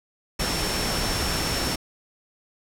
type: tone in noise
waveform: sine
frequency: 5430 Hz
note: F8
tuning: 50 cents flat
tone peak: -31 dBFS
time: 0.39-1.76 s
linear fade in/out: 10 ms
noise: pink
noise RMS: -26 dBFS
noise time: 0.39-1.76 s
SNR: -8 dB
effects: low-pass 12000 Hz 12 dB/octave